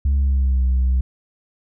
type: tone with pitch glide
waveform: sine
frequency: 69.3 to 63.92 Hz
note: C#2 to C2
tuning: 0 to -40 cents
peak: -12 dBFS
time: 0.05-1.01 s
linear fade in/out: 5 ms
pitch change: -140 cents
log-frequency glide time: 0.16-0.64 s
effects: tanh soft clip ceiling -13 dBFS